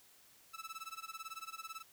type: tone with tremolo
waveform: sawtooth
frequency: 1313 Hz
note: E6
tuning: 7 cents flat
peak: -38 dBFS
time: 0.53-1.83 s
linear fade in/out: 20 ms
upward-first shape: sine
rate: 18 Hz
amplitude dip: 95%
effects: white hiss -64 dBFS RMS until 1.92 s